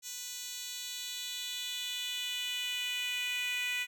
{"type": "tone with high-pass filter sweep", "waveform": "10% pulse", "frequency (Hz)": 493.9, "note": "B4", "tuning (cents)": 0, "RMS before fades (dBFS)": -37, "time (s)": [0.02, 3.87], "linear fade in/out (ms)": 50, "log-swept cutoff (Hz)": [5100, 2300], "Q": 3.1, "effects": []}